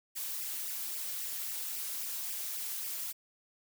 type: noise with flanger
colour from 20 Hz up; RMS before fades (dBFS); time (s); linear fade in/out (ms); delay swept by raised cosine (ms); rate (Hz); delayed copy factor
blue; -38; 0.15-3.13; 20; 0.37 to 5.27; 3.7; +0.85
effects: none